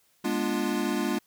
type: chord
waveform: square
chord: G# diminished seventh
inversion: none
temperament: equal with one note detuned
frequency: 207.7 / 243.1 / 293.7 / 349.2 Hz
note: G#3 / B3 / D4 / F4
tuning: 0 / -27 / 0 / 0 cents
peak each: -32 dBFS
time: 0.24-1.19 s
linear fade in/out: 10 ms
effects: white hiss -66 dBFS RMS until 1.26 s